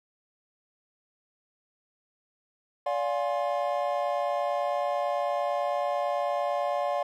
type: tone cluster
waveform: triangle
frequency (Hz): 578 / 707 / 827 / 1056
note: D5 / F5 / G#5 / C6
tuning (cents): -28 / +21 / -8 / +16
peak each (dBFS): -27 / -28 / -34 / -33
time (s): 2.86-7.03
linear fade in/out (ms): 5
effects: none